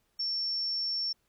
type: tone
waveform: sine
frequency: 5440 Hz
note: F8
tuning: 46 cents flat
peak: -29 dBFS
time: 0.19-1.13 s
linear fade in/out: 10 ms
effects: pink hiss -74 dBFS RMS until 1.28 s